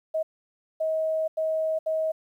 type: tone bursts at uneven times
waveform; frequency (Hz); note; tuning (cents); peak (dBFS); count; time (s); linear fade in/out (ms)
sine; 635; D#5; +35; -23; 4; 0.14-0.23 / 0.8-1.28 / 1.37-1.79 / 1.86-2.12; 10
effects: 10-bit